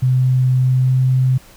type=tone with pitch glide; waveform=sine; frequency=128.4 to 129.44 Hz; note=C3 to C3; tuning=-32 to -18 cents; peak=-11 dBFS; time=0.02-1.38 s; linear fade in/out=10 ms; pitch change=+14 cents; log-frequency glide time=0.64-1.02 s; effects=pink hiss -45 dBFS RMS until 1.56 s